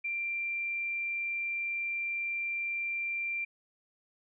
sine tone, 2366 Hz, D7, 12 cents sharp, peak -31 dBFS, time 0.04-3.45 s, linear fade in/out 10 ms, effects none

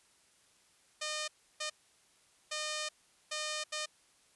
5% pulse tone bursts at uneven times, 610 Hz, D#5, 34 cents flat, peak -24 dBFS, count 5, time 1.01-1.28 / 1.6-1.7 / 2.51-2.89 / 3.31-3.64 / 3.72-3.86 s, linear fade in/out 10 ms, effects white hiss -67 dBFS RMS until 4.35 s + resampled to 24000 Hz

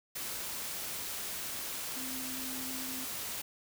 sine tone in noise, 259.9 Hz, C4, 11 cents flat, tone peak -43 dBFS, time 1.96-3.05 s, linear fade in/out 10 ms, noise white, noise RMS -39 dBFS, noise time 0.15-3.42 s, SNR -7 dB, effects none

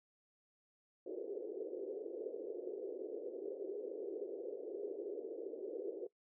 pink band-pass noise, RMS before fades -44 dBFS, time 1.06-6.07 s, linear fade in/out 5 ms, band 370 to 480 Hz, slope 48 dB/octave, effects noise-tail reverb RT60 0.1 s tail -20 dB re dry

